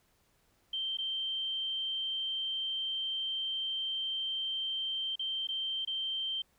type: tone with dropouts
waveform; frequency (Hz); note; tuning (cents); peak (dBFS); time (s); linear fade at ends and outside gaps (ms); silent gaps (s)
sine; 3134; G7; -1; -32; 0.73-6.42; 5; 0.972-0.985 / 5.157-5.193 / 5.472-5.487 / 5.85-5.873
effects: pink hiss -71 dBFS RMS until 6.58 s